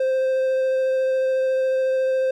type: tone with vibrato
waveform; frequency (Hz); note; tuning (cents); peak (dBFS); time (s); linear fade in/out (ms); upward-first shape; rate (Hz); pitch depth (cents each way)
triangle; 523.3; C5; 0; -16; 0-2.31; 5; sine; 14; 8
effects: none